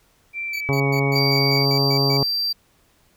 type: tone with pitch glide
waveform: sine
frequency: 2349 to 2240 Hz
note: D7 to C#7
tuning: 0 to +18 cents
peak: -25 dBFS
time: 0.33-1.66 s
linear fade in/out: 50 ms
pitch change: -82 cents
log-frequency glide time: 0.46-0.88 s
type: tone bursts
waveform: 25% pulse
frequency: 2283 Hz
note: D7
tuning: 50 cents flat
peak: -25 dBFS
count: 9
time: 0.53-2.174 s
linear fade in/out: 5 ms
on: 76 ms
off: 120 ms
type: harmonic tone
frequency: 138.59 Hz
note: C#3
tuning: in tune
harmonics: 1 / 2 / 3 / 4 / 5 / 6 / 7 / 8 / 9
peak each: -20 / -26 / -24 / -31 / -32 / -31 / -35 / -34 / -45 dBFS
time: 0.69-2.23 s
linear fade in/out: 0 ms
type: tone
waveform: triangle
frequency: 4700 Hz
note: D8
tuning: 1 cent sharp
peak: -19 dBFS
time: 1.15-2.53 s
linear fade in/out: 10 ms
effects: pink hiss -60 dBFS RMS until 3.16 s